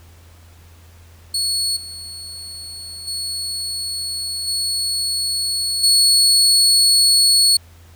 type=tone with level steps; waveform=30% pulse; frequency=4379 Hz; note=C#8; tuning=22 cents flat; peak=-15 / -28 / -20 / -16 / -8 dBFS; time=1.34-7.57 s; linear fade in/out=5 ms; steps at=1.76 / 3.07 / 4.47 / 5.83 s; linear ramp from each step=10 ms; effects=added 84 Hz sine -43 dBFS peak until 7.95 s + pink hiss -51 dBFS RMS until 7.95 s